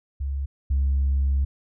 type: tone pair in turn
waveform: sine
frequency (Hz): 69 / 68.37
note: C#2 / C#2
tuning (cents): -7 / -23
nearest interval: unison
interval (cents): 16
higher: first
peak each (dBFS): -24 / -17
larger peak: second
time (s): 0.2-0.46 / 0.7-1.45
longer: second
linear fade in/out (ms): 10
effects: tanh soft clip ceiling -16 dBFS